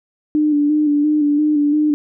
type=tone with vibrato; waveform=sine; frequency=297.1 Hz; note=D4; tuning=20 cents sharp; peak=-12 dBFS; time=0.35-1.94 s; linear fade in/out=0 ms; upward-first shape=square; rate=2.9 Hz; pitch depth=31 cents each way; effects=none

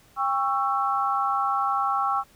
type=chord; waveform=sine; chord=C# diminished; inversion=second; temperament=just; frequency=798.3 / 1108.7 / 1330.5 Hz; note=G5 / C#6 / E6; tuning=+31 / 0 / +16 cents; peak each=-26 dBFS; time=0.16-2.24 s; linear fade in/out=50 ms; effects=pink hiss -57 dBFS RMS until 2.35 s

